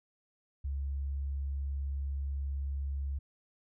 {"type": "tone", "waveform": "sine", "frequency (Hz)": 69.3, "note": "C#2", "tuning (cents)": 0, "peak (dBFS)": -32, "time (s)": [0.64, 3.19], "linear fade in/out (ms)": 10, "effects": []}